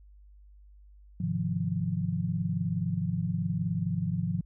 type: chord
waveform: sine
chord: F minor seventh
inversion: first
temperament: equal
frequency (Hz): 103.83 / 130.81 / 155.56 / 174.61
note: Ab2 / C3 / Eb3 / F3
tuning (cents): 0 / 0 / 0 / 0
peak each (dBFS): -34 / -36 / -33 / -30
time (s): 1.2-4.41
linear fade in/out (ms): 5
effects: added 50 Hz sine -51 dBFS peak until 4.45 s